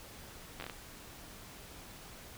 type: slowing click train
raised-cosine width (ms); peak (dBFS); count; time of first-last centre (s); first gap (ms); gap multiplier
0.3; -25; 6; 0.6-0.698; 10; 1.34
effects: pink hiss -51 dBFS RMS until 2.37 s